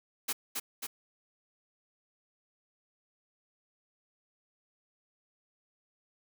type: noise with echo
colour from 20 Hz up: white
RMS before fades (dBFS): -32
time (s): 0.28-0.33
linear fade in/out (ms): 10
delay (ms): 270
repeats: 2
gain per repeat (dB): -3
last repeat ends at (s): 0.87
effects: high-pass 200 Hz 12 dB/octave